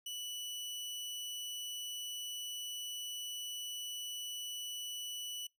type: tone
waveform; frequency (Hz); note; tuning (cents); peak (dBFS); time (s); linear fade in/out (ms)
sawtooth; 2960; F#7; 0; -37; 0.06-5.47; 5
effects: noise-tail reverb RT60 0.2 s tail -25 dB re dry